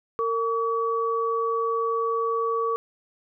sine tone pair together, 457.5 / 1138 Hz, A#4 / C#6, -32 / +45 cents, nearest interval octave + major third, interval 1577 cents, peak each -25 dBFS, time 0.19-2.76 s, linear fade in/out 0 ms, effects none

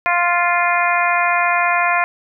harmonic tone, 349.2 Hz, F4, in tune, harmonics 2 / 3 / 4 / 5 / 6 / 7, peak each -19 / -19 / -22 / -22 / -22 / -22 dBFS, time 0.06-2.04 s, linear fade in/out 0 ms, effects none

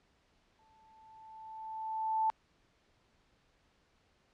sine tone with exponential growth, 880 Hz, A5, in tune, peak -26 dBFS, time 0.59-2.3 s, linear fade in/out 0 ms, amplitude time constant 370 ms, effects pink hiss -71 dBFS RMS until 4.33 s + low-pass 5000 Hz 12 dB/octave

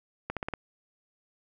accelerating click train, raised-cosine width 0.5 ms, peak -17 dBFS, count 5, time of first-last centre 0.3-0.538 s, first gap 67 ms, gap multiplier 0.92, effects none

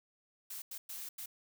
blue noise bursts at uneven times, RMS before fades -44 dBFS, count 4, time 0.5-0.62 / 0.71-0.78 / 0.89-1.09 / 1.18-1.26 s, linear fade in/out 5 ms, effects none

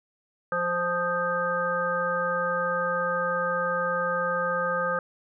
harmonic tone with a mistuned harmonic, 174.61 Hz, F3, in tune, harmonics 1 / 3 / 5 / 7 / 9, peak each -37 / -28 / -37 / -28 / -30 dBFS, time 0.52-4.99 s, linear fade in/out 2 ms, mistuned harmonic 7, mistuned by +24 cents, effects none

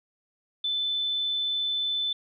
sine tone, 3517 Hz, A7, 1 cent flat, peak -25 dBFS, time 0.64-2.13 s, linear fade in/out 5 ms, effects none

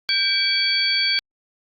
sine tone cluster, 1575 / 2309 / 3326 / 4546 Hz, G6 / D7 / G#7 / C#8, +8 / -30 / +2 / +43 cents, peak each -27 / -24 / -24 / -20 dBFS, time 0.09-1.19 s, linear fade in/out 0 ms, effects Opus 48 kbps

